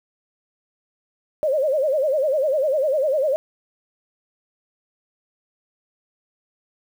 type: tone with vibrato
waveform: sine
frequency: 572 Hz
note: D5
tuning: 46 cents flat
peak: -17 dBFS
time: 1.43-3.36 s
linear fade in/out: 0 ms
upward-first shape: sine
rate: 10 Hz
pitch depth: 170 cents each way
effects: 8-bit